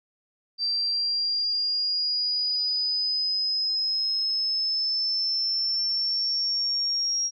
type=exponential sweep; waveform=sine; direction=up; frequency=4684 to 5620 Hz; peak=-23 dBFS; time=0.58-7.31 s; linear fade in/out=50 ms; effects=none